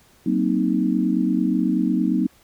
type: chord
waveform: sine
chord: C half-diminished seventh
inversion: second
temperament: equal with one note detuned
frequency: 188.01 / 233.1 / 261.6 / 311.1 Hz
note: Gb3 / Bb3 / C4 / Eb4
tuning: +28 / 0 / 0 / 0 cents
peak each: -23 dBFS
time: 0.26-2.27 s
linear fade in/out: 5 ms
effects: pink hiss -55 dBFS RMS until 2.43 s